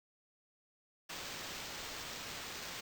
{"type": "noise with sample-and-hold", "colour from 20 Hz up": "white", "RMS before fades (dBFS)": -45, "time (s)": [1.09, 2.81], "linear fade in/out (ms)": 10, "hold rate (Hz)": 11025, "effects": []}